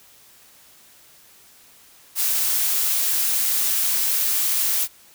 blue noise, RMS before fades -21 dBFS, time 2.15-4.88 s, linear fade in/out 50 ms, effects white hiss -51 dBFS RMS until 5.14 s

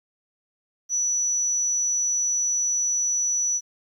sine tone, 5920 Hz, F#8, in tune, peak -20 dBFS, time 0.89-3.61 s, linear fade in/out 50 ms, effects tanh soft clip ceiling -16 dBFS + 10-bit

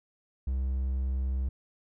triangle tone, 65.41 Hz, C2, in tune, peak -25 dBFS, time 0.47-1.49 s, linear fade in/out 5 ms, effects none

